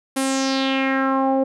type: tone with low-pass filter sweep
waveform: sawtooth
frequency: 267.7 Hz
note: C4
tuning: 40 cents sharp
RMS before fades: -20 dBFS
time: 0.16-1.44 s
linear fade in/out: 10 ms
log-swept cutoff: 11000 to 580 Hz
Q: 3.4
effects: none